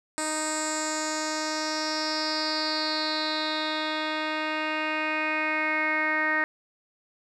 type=tone with low-pass filter sweep; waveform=10% pulse; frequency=310 Hz; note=D#4; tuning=6 cents flat; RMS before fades=-28 dBFS; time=0.18-6.44 s; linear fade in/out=0 ms; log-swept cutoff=8400 to 1900 Hz; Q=6.1; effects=none